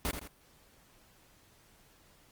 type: noise with echo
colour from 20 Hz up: pink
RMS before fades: -32 dBFS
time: 0.05-0.11 s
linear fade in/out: 0 ms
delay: 82 ms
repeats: 2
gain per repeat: -7 dB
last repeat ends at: 0.274 s
effects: pink hiss -63 dBFS RMS until 2.31 s + Opus 32 kbps